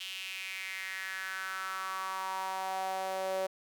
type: tone with high-pass filter sweep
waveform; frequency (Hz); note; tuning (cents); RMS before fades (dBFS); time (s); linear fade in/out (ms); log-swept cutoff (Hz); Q
sawtooth; 189.7; F#3; +43; -37; 0-3.47; 10; 3000 to 550; 4.7
effects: none